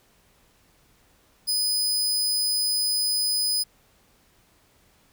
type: tone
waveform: sawtooth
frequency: 5000 Hz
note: D#8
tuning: 8 cents sharp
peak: -19 dBFS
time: 1.47-3.64 s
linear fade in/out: 20 ms
effects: pink hiss -61 dBFS RMS until 5.12 s